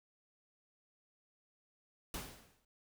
pink noise with exponential decay, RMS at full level -40 dBFS, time 2.14-2.65 s, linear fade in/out 2 ms, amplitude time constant 110 ms, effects none

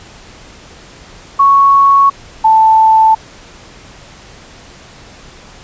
sine tone pair in turn, 1108.7 / 881.6 Hz, C#6 / A5, 0 / +3 cents, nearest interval major third, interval 397 cents, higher first, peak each -4 dBFS, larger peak neither, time 1.39-2.1 / 2.44-3.15 s, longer neither, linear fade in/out 10 ms, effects pink hiss -37 dBFS RMS until 5.63 s + resampled to 16000 Hz

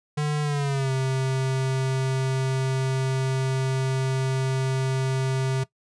square tone with pitch glide, 149.2 to 132.16 Hz, D3 to C3, +28 to +18 cents, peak -23 dBFS, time 0.17-5.64 s, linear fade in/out 10 ms, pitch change -210 cents, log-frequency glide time 0.42-0.91 s, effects noise-tail reverb RT60 0.1 s tail -18 dB re dry + resampled to 22050 Hz

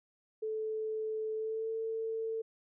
sine tone with pitch glide, 436.4 to 447.4 Hz, A4 to A4, -14 to +29 cents, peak -33 dBFS, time 0.42-2.42 s, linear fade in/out 10 ms, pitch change +43 cents, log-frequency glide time 1.35-1.71 s, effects none

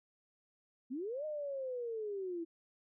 sine linear two-way sweep, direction up then down, 233.1 to 620 to 325.6 Hz, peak -37 dBFS, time 0.9-2.45 s, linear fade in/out 20 ms, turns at 1.25 s, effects none

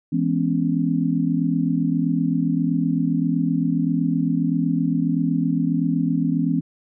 sine chord, C# minor seventh, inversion first, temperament just, 166.31 / 207.9 / 249.5 / 277.2 Hz, E3 / G#3 / B3 / C#4, +16 / +2 / +18 / 0 cents, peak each -22 / -28 / -23 / -23 dBFS, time 0.12-6.61 s, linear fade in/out 10 ms, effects none

